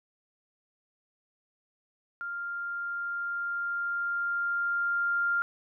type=tone with level ramp; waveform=sine; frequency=1396.9 Hz; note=F6; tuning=in tune; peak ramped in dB=-33 to -24 dBFS; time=2.21-5.42 s; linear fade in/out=0 ms; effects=none